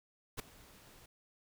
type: noise with ADSR envelope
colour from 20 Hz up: pink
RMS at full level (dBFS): -38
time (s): 0.37-1.06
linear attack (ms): 24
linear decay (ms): 8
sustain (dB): -21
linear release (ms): 5
effects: none